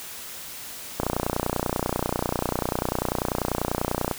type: click train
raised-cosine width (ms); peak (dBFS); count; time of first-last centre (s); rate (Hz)
1; -9; 95; 1-4.113; 30.2
effects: white hiss -38 dBFS RMS until 4.18 s